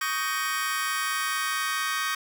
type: chord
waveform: sawtooth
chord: Eb dominant seventh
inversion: third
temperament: just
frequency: 1120.1 / 1244.5 / 1555.6 / 1866.8 Hz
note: Db6 / Eb6 / G6 / Bb6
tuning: +18 / 0 / -14 / +2 cents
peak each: -28 dBFS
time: 0.01-2.15 s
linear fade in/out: 5 ms
effects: none